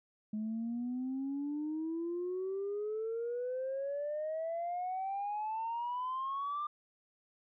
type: exponential sweep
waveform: sine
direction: up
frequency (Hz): 211.6 to 1200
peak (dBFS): -33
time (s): 0.33-6.67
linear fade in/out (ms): 5
effects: tanh soft clip ceiling -31 dBFS